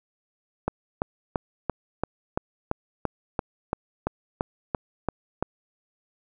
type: click train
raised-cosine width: 1 ms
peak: -10 dBFS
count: 15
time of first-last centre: 0.68-5.426 s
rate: 2.95 Hz
effects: none